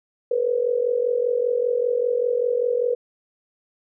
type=tone with amplitude modulation; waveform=sine; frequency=486 Hz; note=B4; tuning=28 cents flat; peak=-15 dBFS; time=0.31-2.95 s; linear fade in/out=5 ms; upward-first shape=sine; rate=45.1 Hz; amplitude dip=80%; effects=none